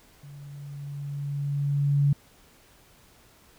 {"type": "tone with level ramp", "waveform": "sine", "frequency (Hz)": 142.3, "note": "C#3", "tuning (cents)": 46, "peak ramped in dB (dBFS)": [-42, -17], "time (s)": [0.23, 2.13], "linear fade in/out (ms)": 5, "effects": ["pink hiss -57 dBFS RMS until 3.58 s"]}